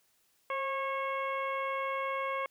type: harmonic tone with a mistuned harmonic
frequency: 546 Hz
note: C#5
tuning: 26 cents flat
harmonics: 1 / 2 / 3 / 4 / 5 / 6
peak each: -36 / -34 / -45 / -39 / -49 / -53 dBFS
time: 0.5-2.46 s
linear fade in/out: 2 ms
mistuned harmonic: 1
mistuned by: -31 cents
effects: white hiss -71 dBFS RMS until 2.5 s